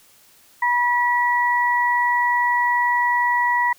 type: tone pair together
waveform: sine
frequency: 970 / 1941.2 Hz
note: B5 / B6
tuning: -31 / -30 cents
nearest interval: octave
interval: 1201 cents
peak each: -18 / -20 dBFS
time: 0.62-3.73 s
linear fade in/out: 5 ms
effects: white hiss -53 dBFS RMS until 3.78 s